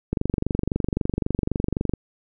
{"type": "click train", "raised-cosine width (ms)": 3, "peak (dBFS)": -9, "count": 44, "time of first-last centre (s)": [0.13, 1.937], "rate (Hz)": 23.8, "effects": []}